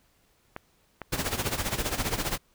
clicks, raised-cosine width 0.5 ms, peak -20 dBFS, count 4, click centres 0.564 / 1.017 / 1.16 / 1.344 s
pink noise with tremolo, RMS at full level -27 dBFS, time 1.12-2.38 s, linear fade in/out 10 ms, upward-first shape sine, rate 15 Hz, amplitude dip 75%
effects pink hiss -66 dBFS RMS until 2.54 s

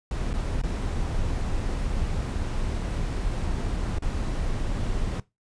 brown noise with dropouts, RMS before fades -27 dBFS, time 0.11-5.2 s, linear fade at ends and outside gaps 2 ms, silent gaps 0.332-0.338 / 0.616-0.635 / 3.985-4.022 s, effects noise-tail reverb RT60 0.2 s tail -19 dB re dry + resampled to 22050 Hz

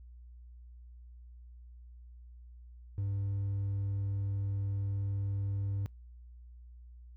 sine tone with hard clipping, 99.4 Hz, G2, 25 cents sharp, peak -32 dBFS, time 2.98-5.86 s, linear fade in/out 0 ms, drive 2 dB, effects noise-tail reverb RT60 0.2 s tail -26 dB re dry + added 60 Hz sine -49 dBFS peak until 7.16 s

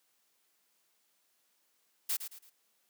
blue noise with echo, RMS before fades -32 dBFS, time 2.09-2.17 s, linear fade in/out 10 ms, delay 110 ms, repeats 3, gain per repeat -9 dB, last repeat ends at 2.5 s, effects white hiss -74 dBFS RMS until 2.89 s + high-pass 200 Hz 12 dB/octave

